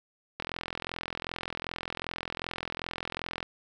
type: click train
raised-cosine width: 0.3 ms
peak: -17 dBFS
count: 130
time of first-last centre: 0.4-3.428 s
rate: 42.6 Hz
effects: none